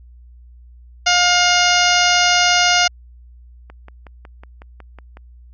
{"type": "harmonic tone", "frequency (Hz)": 711, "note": "F5", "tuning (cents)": 31, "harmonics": [1, 2, 3, 4, 5, 6, 7, 8, 9], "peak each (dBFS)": [-18, -18, -20, -19, -25, -25, -21, -24, -23], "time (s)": [1.06, 2.88], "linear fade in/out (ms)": 10}
{"type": "click train", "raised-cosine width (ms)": 0.5, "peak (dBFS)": -24, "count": 9, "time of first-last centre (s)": [3.7, 5.171], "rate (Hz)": 5.44}
{"effects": ["added 60 Hz sine -40 dBFS peak until 5.53 s"]}